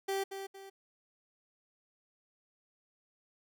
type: tone with echo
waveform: 30% pulse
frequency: 389.8 Hz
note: G4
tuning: 10 cents flat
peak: -29 dBFS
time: 0.08-0.24 s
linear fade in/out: 10 ms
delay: 230 ms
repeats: 2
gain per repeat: -8 dB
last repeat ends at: 0.7 s
effects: none